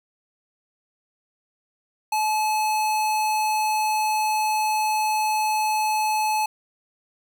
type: tone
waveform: square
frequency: 860 Hz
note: A5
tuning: 40 cents flat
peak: -21 dBFS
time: 2.12-6.46 s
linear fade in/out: 5 ms
effects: none